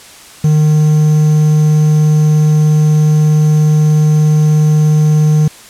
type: tone with quantisation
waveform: triangle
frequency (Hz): 152.8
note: D#3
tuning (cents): -31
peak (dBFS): -4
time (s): 0.44-5.48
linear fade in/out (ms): 5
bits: 5
effects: white hiss -36 dBFS RMS until 5.69 s + low-pass 10000 Hz 12 dB/octave

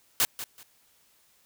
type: noise with echo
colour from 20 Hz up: white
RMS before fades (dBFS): -23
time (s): 0.2-0.25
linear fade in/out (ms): 0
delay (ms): 190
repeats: 2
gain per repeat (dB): -13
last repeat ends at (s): 0.63
effects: white hiss -64 dBFS RMS until 1.45 s

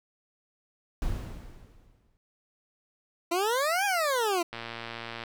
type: noise with exponential decay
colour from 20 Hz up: brown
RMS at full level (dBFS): -29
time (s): 1.02-2.17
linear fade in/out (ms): 0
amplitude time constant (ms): 250
type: exponential two-way sweep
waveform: 20% pulse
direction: up then down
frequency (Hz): 331.8 to 830.6 to 331.8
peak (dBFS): -20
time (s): 3.31-4.43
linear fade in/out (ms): 10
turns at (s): 3.85
type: click train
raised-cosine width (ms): 0.3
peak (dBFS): -21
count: 83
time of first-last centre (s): 4.53-5.237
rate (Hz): 116
effects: none

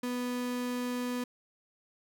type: tone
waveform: 35% pulse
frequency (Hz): 246.9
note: B3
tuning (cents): 0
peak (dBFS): -30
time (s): 0.03-1.24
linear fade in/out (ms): 5
effects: none

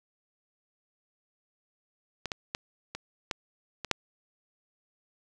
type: clicks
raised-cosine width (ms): 0.2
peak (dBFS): -16 / -15 / -14 / -19 / -13 / -18 / -6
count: 7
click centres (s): 2.257 / 2.318 / 2.549 / 2.95 / 3.312 / 3.847 / 3.913
effects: none

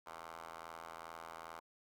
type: ring-modulated tone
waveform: 10% pulse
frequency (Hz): 82.41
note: E2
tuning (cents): 0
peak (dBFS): -37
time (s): 0.06-1.6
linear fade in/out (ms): 5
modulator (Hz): 979
effects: none

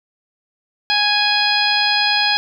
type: harmonic tone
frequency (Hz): 830.6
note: G#5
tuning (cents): 0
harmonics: 1 / 2 / 3 / 4 / 5 / 6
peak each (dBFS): -21 / -21 / -21 / -21 / -21 / -21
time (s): 0.9-2.37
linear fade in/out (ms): 0
effects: 8-bit

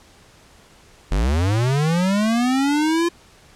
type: linear sweep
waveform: square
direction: up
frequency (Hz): 41.04 to 346.6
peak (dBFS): -17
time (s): 1.11-3.09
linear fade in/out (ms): 10
effects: pink hiss -50 dBFS RMS until 3.55 s + low-pass 9000 Hz 12 dB/octave

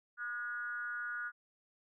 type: tone with frequency modulation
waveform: sine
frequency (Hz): 1447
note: F#6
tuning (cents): -39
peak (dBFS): -37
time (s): 0.17-1.32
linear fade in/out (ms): 50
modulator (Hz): 227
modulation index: 0.63
effects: none

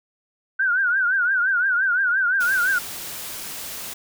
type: tone with vibrato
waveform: sine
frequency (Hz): 1500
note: F#6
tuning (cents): +23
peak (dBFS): -17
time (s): 0.59-2.79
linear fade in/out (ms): 10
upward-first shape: triangle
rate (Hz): 5.8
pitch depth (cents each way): 140
type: noise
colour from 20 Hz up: white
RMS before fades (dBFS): -33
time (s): 2.4-3.94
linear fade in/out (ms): 10
effects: none

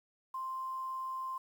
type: tone with quantisation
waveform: sine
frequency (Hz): 1047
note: C6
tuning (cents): +1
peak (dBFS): -36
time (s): 0.34-1.38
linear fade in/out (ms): 5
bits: 10
effects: none

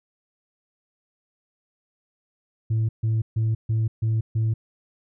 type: tone bursts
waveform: sine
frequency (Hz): 111.2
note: A2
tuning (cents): +19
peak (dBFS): -17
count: 6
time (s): 2.7-4.54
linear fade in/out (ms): 10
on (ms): 190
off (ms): 140
effects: tanh soft clip ceiling -18 dBFS

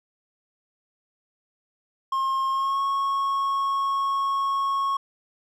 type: tone with pitch glide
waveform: triangle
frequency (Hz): 1070 to 1098.2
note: C6 to C#6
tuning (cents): +38 to -17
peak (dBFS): -20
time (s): 2.12-4.97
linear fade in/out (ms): 5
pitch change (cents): +45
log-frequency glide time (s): 2.5-2.81
effects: none

